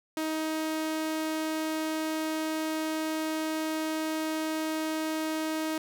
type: tone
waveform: sawtooth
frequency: 314.9 Hz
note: D#4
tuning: 21 cents sharp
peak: -25 dBFS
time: 0.17-5.78 s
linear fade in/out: 2 ms
effects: none